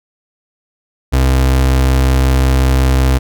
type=tone; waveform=35% pulse; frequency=65.41 Hz; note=C2; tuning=in tune; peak=-7 dBFS; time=1.12-3.19 s; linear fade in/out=20 ms; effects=none